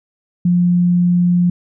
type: tone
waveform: sine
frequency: 176.4 Hz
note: F3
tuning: 18 cents sharp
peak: -10 dBFS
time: 0.45-1.5 s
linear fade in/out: 5 ms
effects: none